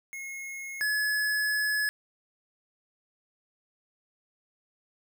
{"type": "tone pair in turn", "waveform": "square", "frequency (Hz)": [2165, 1702.1], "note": ["C#7", "G#6"], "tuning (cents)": [-41, 42], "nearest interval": "major third", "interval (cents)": 417, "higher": "first", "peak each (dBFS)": [-37, -26], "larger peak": "second", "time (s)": [[0.13, 0.81], [0.81, 1.89]], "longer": "second", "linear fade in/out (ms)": 0, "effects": []}